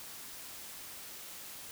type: silence
effects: white hiss -47 dBFS RMS until 1.71 s